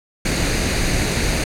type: noise with comb filter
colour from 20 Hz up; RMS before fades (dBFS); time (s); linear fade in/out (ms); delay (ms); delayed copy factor
pink; -19; 0.25-1.44; 5; 0.46; +0.5
effects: low-pass 9000 Hz 12 dB/octave